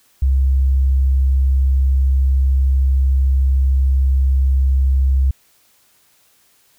sine tone, 66.6 Hz, C2, 31 cents sharp, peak -11 dBFS, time 0.22-5.31 s, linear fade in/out 5 ms, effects white hiss -56 dBFS RMS until 6.78 s

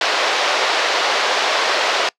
pink band-pass noise, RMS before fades -18 dBFS, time 0.01-2.09 s, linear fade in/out 2 ms, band 480 to 5100 Hz, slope 24 dB/octave, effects noise-tail reverb RT60 0.1 s tail -23 dB re dry

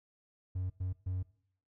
triangle tone bursts at uneven times, 92.4 Hz, F#2, 2 cents flat, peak -30 dBFS, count 3, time 0.55-0.7 / 0.8-0.93 / 1.06-1.23 s, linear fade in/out 10 ms, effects noise-tail reverb RT60 0.6 s tail -21 dB re dry + tanh soft clip ceiling -26 dBFS

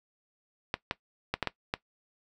clicks, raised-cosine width 0.3 ms, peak -12 dBFS, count 6, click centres 0.741 / 0.911 / 1.34 / 1.427 / 1.473 / 1.739 s, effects noise-tail reverb RT60 0.1 s tail -18 dB re dry

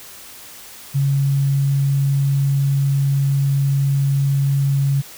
sine tone, 138.59 Hz, C#3, in tune, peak -14 dBFS, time 0.94-5.02 s, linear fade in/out 20 ms, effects white hiss -39 dBFS RMS until 5.17 s

